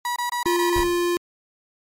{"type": "tone bursts", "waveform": "35% pulse", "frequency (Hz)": 969, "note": "B5", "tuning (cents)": -33, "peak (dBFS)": -21, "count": 6, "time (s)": [0.05, 0.835], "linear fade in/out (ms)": 2, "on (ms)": 110, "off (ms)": 25}
{"type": "tone", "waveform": "square", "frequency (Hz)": 349.2, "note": "F4", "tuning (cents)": 0, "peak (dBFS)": -20, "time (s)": [0.46, 1.17], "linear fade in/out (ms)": 0}
{"type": "noise with exponential decay", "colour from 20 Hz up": "brown", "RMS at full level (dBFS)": -24, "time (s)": [0.76, 1.12], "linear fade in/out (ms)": 2, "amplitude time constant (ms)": 78}
{"effects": ["MP3 64 kbps"]}